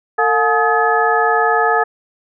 sine tone cluster, 451.2 / 717 / 856 / 1266 / 1710 Hz, A4 / F5 / A5 / D#6 / A6, +44 / +45 / -48 / +30 / -50 cents, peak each -18 dBFS, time 0.18-1.84 s, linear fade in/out 10 ms, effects none

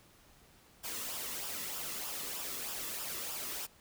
white noise with flanger, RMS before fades -40 dBFS, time 0.83-3.67 s, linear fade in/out 20 ms, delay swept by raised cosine 0.47 to 1.33 ms, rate 3.2 Hz, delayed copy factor -0.5, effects pink hiss -62 dBFS RMS until 3.8 s

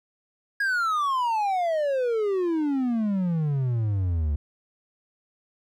triangle exponential sweep, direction down, 1661.2 to 70.7 Hz, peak -20 dBFS, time 0.6-4.36 s, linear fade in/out 5 ms, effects none

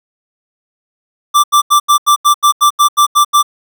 square tone bursts, 1174.7 Hz, D6, in tune, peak -6 dBFS, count 12, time 1.34-3.429 s, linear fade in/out 20 ms, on 98 ms, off 83 ms, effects none

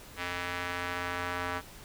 square tone with band-pass filter sweep, 88.6 Hz, F2, 25 cents sharp, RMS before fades -35 dBFS, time 0.16-1.62 s, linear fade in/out 50 ms, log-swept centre 2100 to 1400 Hz, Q 1.3, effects pink hiss -50 dBFS RMS until 1.84 s

